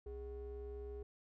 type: ring-modulated tone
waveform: triangle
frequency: 173.1 Hz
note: F3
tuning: 15 cents flat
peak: -39 dBFS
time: 0.06-1.03 s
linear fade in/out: 5 ms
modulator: 238 Hz
effects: none